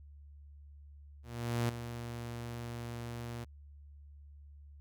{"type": "tone with ADSR envelope", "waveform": "sawtooth", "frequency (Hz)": 118.5, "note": "A#2", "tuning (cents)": 29, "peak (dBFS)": -25, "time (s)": [1.23, 3.45], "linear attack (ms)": 460, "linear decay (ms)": 4, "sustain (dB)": -11, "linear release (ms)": 18, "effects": ["added 72 Hz sine -51 dBFS peak until 4.8 s"]}